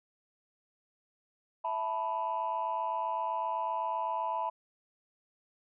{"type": "chord", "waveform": "sine", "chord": "E suspended fourth", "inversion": "none", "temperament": "equal", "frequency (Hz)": [659.3, 880, 987.8], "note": ["E5", "A5", "B5"], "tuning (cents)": [0, 0, 0], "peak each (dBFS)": [-37, -34, -32], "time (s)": [1.64, 4.5], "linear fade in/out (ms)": 10, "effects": ["tanh soft clip ceiling -24 dBFS"]}